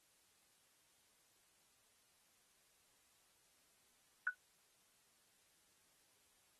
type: tone with exponential decay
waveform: sine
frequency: 1480 Hz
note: F#6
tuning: in tune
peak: -29 dBFS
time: 4.27-4.35 s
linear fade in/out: 1 ms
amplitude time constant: 17 ms
effects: white hiss -74 dBFS RMS until 6.59 s + AAC 32 kbps